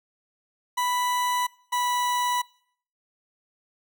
40% pulse tone pair in turn, 987.8 / 983.4 Hz, B5 / B5, 0 / -8 cents, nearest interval unison, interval 8 cents, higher first, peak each -22 dBFS, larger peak neither, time 0.77-1.47 / 1.72-2.42 s, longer neither, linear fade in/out 10 ms, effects noise-tail reverb RT60 0.6 s tail -23 dB re dry

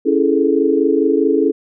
sine chord, A major seventh, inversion first, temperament equal, 277.2 / 329.6 / 415.3 / 440 Hz, C#4 / E4 / G#4 / A4, 0 / 0 / 0 / 0 cents, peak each -17 dBFS, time 0.05-1.52 s, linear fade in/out 20 ms, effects none

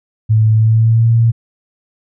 sine tone with pitch glide, 109.5 to 115.28 Hz, A2 to A#2, -8 to -19 cents, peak -7 dBFS, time 0.29-1.32 s, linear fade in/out 20 ms, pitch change +89 cents, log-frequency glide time 0.53-1.1 s, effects none

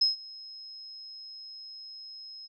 sine tone with ADSR envelope, 5140 Hz, E8, 45 cents flat, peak -19 dBFS, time 0.01-2.48 s, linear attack 8 ms, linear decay 140 ms, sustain -23 dB, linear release 29 ms, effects none

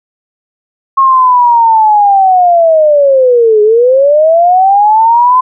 sine linear two-way sweep, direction down then up, 1087 to 415.3 to 1028 Hz, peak -3 dBFS, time 0.97-5.41 s, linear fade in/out 10 ms, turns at 3.62 s, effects none

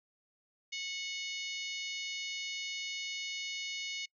harmonic tone with a mistuned harmonic, 732 Hz, F#5, 19 cents flat, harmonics 3 / 4 / 5 / 6 / 7 / 8 / 9, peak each -41 / -43 / -45 / -47 / -48 / -49 / -50 dBFS, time 0.72-4.06 s, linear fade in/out 10 ms, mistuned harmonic 8, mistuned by +43 cents, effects noise-tail reverb RT60 0.1 s tail -24 dB re dry

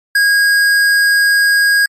sine tone with tanh clipping, 1637 Hz, G#6, 25 cents flat, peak -10 dBFS, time 0.15-1.86 s, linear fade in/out 5 ms, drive 17 dB, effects MP3 64 kbps

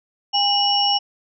sine tone cluster, 810 / 2924 / 5460 Hz, G#5 / F#7 / F8, -43 / -21 / -40 cents, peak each -20 dBFS, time 0.33-0.99 s, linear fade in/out 20 ms, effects none

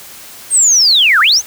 sine linear two-way sweep, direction down then up, 8720 to 1184 to 6610 Hz, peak -6 dBFS, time 0.5-1.42 s, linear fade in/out 50 ms, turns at 1.2 s, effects white hiss -34 dBFS RMS until 1.46 s

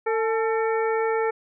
harmonic tone with a mistuned harmonic, 449.3 Hz, A4, 36 cents sharp, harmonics 1 / 2 / 3 / 4 / 5, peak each -22 / -28 / -32 / -34 / -36 dBFS, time 0.06-1.31 s, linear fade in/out 10 ms, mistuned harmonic 2, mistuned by -63 cents, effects none

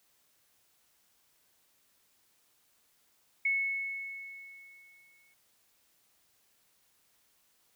sine tone with exponential decay, 2200 Hz, C#7, 14 cents flat, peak -25 dBFS, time 3.45-5.34 s, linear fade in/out 5 ms, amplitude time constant 410 ms, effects white hiss -70 dBFS RMS until 7.75 s

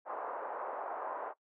white band-pass noise, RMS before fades -40 dBFS, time 0.05-1.34 s, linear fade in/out 50 ms, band 490 to 1100 Hz, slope 24 dB/octave, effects noise-tail reverb RT60 0.1 s tail -19 dB re dry + low-pass 2000 Hz 12 dB/octave

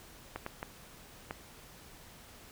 clicks, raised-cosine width 0.5 ms, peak -22 dBFS, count 4, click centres 0.36 / 0.464 / 0.629 / 1.309 s, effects pink hiss -54 dBFS RMS until 2.51 s

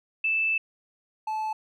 sine / triangle tone pair in turn, 2637 / 868.9 Hz, E7 / A5, 0 / -22 cents, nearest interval octave + perfect fifth, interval 1922 cents, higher first, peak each -22 / -25 dBFS, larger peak first, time 0.24-0.58 / 1.27-1.53 s, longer first, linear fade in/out 5 ms, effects none

